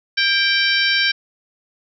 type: harmonic tone with a mistuned harmonic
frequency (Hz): 778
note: G5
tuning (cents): -13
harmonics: 2 / 3 / 4 / 5 / 6 / 7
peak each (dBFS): -19 / -21 / -22 / -23 / -24 / -24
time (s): 0.17-1.12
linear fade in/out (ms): 10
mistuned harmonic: 2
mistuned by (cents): +44
effects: none